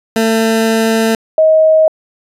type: tone pair in turn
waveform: 20% pulse / sine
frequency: 223.9 / 631.7 Hz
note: A3 / D#5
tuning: +30 / +26 cents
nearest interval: octave + tritone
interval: 1796 cents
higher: second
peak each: -5 dBFS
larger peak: neither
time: 0.16-1.15 / 1.38-1.88 s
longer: first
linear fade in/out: 2 ms
effects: resampled to 32000 Hz